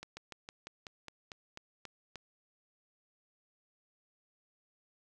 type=slowing click train; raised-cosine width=0.2 ms; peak=-27 dBFS; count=11; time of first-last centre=0.03-2.157 s; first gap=140 ms; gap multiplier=1.09; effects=none